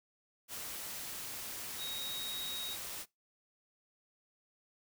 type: tone in noise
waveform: sine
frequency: 3781 Hz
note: A#7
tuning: 24 cents sharp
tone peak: -40 dBFS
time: 1.77-2.77 s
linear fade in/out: 50 ms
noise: white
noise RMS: -43 dBFS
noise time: 0.48-3.06 s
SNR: 0 dB
effects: noise-tail reverb RT60 0.2 s tail -23 dB re dry